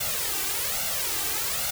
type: noise with flanger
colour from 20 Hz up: white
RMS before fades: -28 dBFS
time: 0-1.71 s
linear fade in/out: 10 ms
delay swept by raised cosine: 1.4 to 2.6 ms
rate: 1.2 Hz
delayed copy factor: +0.8
effects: none